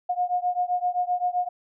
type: beating tone pair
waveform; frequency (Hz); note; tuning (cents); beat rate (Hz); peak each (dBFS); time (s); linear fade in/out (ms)
sine; 715 / 722.7; F5 / F#5; +41 / -41; 7.7; -25 / -26; 0.09-1.49; 10
effects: none